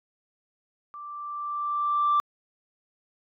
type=tone with level ramp; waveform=sine; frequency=1174.7 Hz; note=D6; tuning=in tune; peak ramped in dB=-38 to -17 dBFS; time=0.94-2.2 s; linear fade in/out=0 ms; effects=tanh soft clip ceiling -16 dBFS